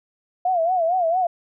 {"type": "tone with vibrato", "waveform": "sine", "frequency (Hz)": 698, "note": "F5", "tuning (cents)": -1, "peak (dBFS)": -17, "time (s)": [0.45, 1.27], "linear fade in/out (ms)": 5, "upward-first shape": "sine", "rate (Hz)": 4.4, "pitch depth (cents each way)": 130, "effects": []}